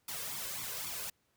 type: noise with flanger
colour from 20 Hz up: white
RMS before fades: -40 dBFS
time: 0.08-1.1 s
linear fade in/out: 5 ms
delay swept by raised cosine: 0.86 to 1.96 ms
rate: 3.8 Hz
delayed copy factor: +0.7
effects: pink hiss -75 dBFS RMS until 1.36 s + high-pass 60 Hz 12 dB/octave